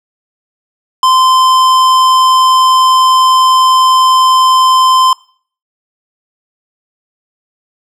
sine tone with hard clipping, 1035 Hz, C6, 19 cents flat, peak -7 dBFS, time 1.03-5.13 s, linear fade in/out 2 ms, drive 14 dB, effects noise-tail reverb RT60 0.5 s tail -23 dB re dry

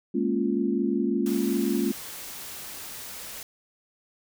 sine chord, Bb minor seventh, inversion third, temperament equal, 207.7 / 233.1 / 277.2 / 349.2 Hz, Ab3 / Bb3 / Db4 / F4, 0 / 0 / 0 / 0 cents, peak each -28 dBFS, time 0.14-1.92 s, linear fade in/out 10 ms
white noise, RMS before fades -39 dBFS, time 1.26-3.43 s, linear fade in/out 2 ms
effects none

